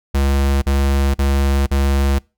square tone bursts, 69 Hz, C#2, 7 cents flat, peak -14 dBFS, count 4, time 0.14-2.189 s, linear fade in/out 10 ms, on 480 ms, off 43 ms, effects noise-tail reverb RT60 0.3 s tail -26 dB re dry

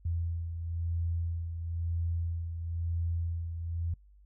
sine beating tone pair, 84.1 / 85.1 Hz, E2 / F2, +35 / -44 cents, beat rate 1 Hz, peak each -31 / -40 dBFS, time 0.05-3.94 s, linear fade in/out 5 ms, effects noise-tail reverb RT60 0.1 s tail -23 dB re dry + added 50 Hz sine -55 dBFS peak until 4.25 s

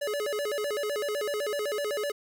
square tone with vibrato, 493.3 Hz, B4, 2 cents flat, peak -29 dBFS, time 0.01-2.12 s, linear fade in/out 10 ms, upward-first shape square, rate 7.9 Hz, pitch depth 270 cents each way, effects none

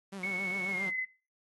sawtooth tone with vibrato, 188.8 Hz, F#3, 35 cents sharp, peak -36 dBFS, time 0.12-0.9 s, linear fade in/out 10 ms, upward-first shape sine, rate 7.4 Hz, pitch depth 86 cents each way
sine tone with pitch glide, 2208 to 2036 Hz, C#7 to C7, -7 to -48 cents, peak -31 dBFS, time 0.23-1.05 s, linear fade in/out 5 ms, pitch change -141 cents, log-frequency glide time 0.67-0.93 s
effects noise-tail reverb RT60 0.3 s tail -18 dB re dry + AAC 32 kbps

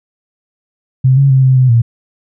sine tone with pitch steps, 130.5 / 138.2 / 132.5 / 130.7 / 128.6 / 116.7 Hz, C3 / C#3 / C3 / C3 / C3 / A#2, -4 / -5 / +22 / -1 / -30 / +2 cents, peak -5 dBFS, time 1.04-1.82 s, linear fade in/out 10 ms, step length 130 ms, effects none

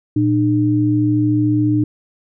sine tone pair together, 116.54 / 302.3 Hz, A#2 / D#4, 0 / -50 cents, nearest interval octave + perfect fourth, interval 1650 cents, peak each -17 / -14 dBFS, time 0.16-1.84 s, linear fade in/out 5 ms, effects none

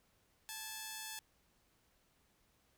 5% pulse tone pair together, 874 / 1649.9 Hz, A5 / G#6, -12 / -12 cents, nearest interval major seventh, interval 1100 cents, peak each -33 / -39 dBFS, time 0.49-1.19 s, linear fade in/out 0 ms, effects pink hiss -74 dBFS RMS until 2.77 s

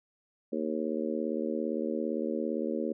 harmonic tone, 77.6 Hz, D#2, 4 cents flat, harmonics 3 / 4 / 5 / 6 / 7, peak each -34 / -35 / -36 / -37 / -37 dBFS, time 0.52-2.93 s, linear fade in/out 10 ms, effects none

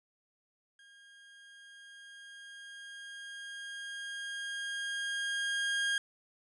30% pulse tone with level ramp, 1620 Hz, G#6, 43 cents flat, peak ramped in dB -54 to -26 dBFS, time 0.79-5.98 s, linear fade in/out 2 ms, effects resampled to 22050 Hz

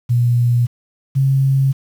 sine tone pair in turn, 120.6 / 135.37 Hz, B2 / C#3, -41 / -41 cents, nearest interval major second, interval 200 cents, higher second, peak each -11 dBFS, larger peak neither, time 0.09-0.67 / 1.15-1.73 s, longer neither, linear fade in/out 20 ms, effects 7-bit

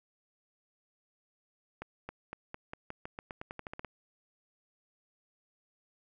accelerating click train, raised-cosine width 0.5 ms, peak -25 dBFS, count 16, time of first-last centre 1.82-3.847 s, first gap 270 ms, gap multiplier 0.89, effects none

